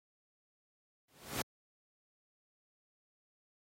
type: noise with exponential growth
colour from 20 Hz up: pink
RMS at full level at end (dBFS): -33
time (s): 1.08-1.42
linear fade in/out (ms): 5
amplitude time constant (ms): 73
effects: high-pass 100 Hz 12 dB/octave + AAC 48 kbps